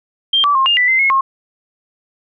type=tone with pitch steps; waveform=sine; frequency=3177 / 1155 / 1066 / 2819 / 1981 / 2069 / 2170 / 1076 Hz; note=G7 / D6 / C6 / F7 / B6 / C7 / C#7 / C6; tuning=+23 / -29 / +32 / +16 / +5 / -20 / -37 / +48 cents; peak=-10 dBFS; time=0.33-1.21 s; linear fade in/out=5 ms; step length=110 ms; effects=none